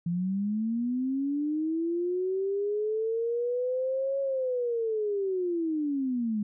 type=linear two-way sweep; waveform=sine; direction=up then down; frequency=168.1 to 552 to 204.3 Hz; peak=-26 dBFS; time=0.06-6.43 s; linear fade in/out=5 ms; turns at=4.2 s; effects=none